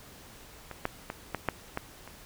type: clicks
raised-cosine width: 0.5 ms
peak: -24 / -13 / -19 / -15 / -11 / -16 / -29 dBFS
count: 7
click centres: 0.713 / 0.854 / 1.101 / 1.347 / 1.487 / 1.774 / 2.076 s
effects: pink hiss -51 dBFS RMS until 2.25 s